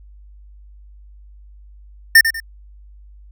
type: tone with echo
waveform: square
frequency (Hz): 1809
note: A6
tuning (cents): +48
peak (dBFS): -5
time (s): 2.15-2.21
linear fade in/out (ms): 5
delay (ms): 96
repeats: 2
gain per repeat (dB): -10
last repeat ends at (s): 2.402
effects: added 50 Hz sine -40 dBFS peak until 3.31 s